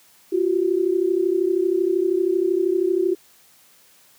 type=tone pair together; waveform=sine; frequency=347.2 / 380 Hz; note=F4 / F#4; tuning=-10 / +46 cents; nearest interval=major second; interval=156 cents; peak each=-20 dBFS; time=0.32-3.15 s; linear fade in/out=10 ms; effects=white hiss -54 dBFS RMS until 4.18 s + high-pass 100 Hz 12 dB/octave